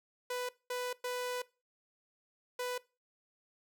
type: tone bursts at uneven times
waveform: sawtooth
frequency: 495.9 Hz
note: B4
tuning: 7 cents sharp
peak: -31 dBFS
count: 4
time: 0.3-0.49 / 0.7-0.93 / 1.04-1.42 / 2.59-2.78 s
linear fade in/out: 5 ms
effects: noise-tail reverb RT60 0.3 s tail -21 dB re dry